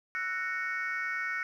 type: chord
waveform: sine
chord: F# dominant seventh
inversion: third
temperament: just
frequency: 1332 / 1480 / 1850 / 2220 Hz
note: E6 / F#6 / A#6 / C#7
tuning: +18 / 0 / -14 / +2 cents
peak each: -39 / -34 / -35 / -35 dBFS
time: 0.15-1.43 s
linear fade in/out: 0 ms
effects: tanh soft clip ceiling -24 dBFS + 11-bit